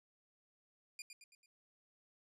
15% pulse tone with echo, 2411 Hz, D7, 45 cents sharp, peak -38 dBFS, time 0.99-1.02 s, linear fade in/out 2 ms, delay 110 ms, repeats 4, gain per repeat -6 dB, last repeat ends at 1.46 s, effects low-pass 11000 Hz 12 dB/octave

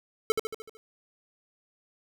square tone with echo, 440.1 Hz, A4, in tune, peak -20 dBFS, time 0.3-0.32 s, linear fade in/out 0 ms, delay 75 ms, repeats 6, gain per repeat -5 dB, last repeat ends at 0.77 s, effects none

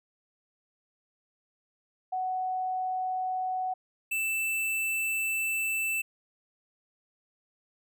sine / square tone pair in turn, 744 / 2651 Hz, F#5 / E7, +9 / +9 cents, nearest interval octave + minor seventh, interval 2200 cents, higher second, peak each -28 dBFS, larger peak neither, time 2.12-3.74 / 4.11-6.02 s, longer second, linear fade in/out 10 ms, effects none

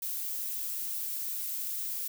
violet noise, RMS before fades -35 dBFS, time 0.02-2.08 s, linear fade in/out 5 ms, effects none

